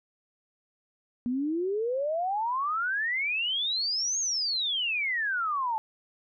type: exponential two-way sweep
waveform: sine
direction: up then down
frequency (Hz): 236.9 to 6645 to 858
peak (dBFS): -26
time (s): 1.26-5.78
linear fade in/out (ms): 0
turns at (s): 4.19
effects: none